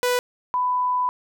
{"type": "tone pair in turn", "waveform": ["sawtooth", "sine"], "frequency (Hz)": [493.9, 996.4], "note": ["B4", "B5"], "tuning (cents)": [0, 15], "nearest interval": "octave", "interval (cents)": 1215, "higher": "second", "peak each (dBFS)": [-15, -19], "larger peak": "first", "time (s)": [[0.03, 0.19], [0.54, 1.09]], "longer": "second", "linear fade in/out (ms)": 0, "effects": []}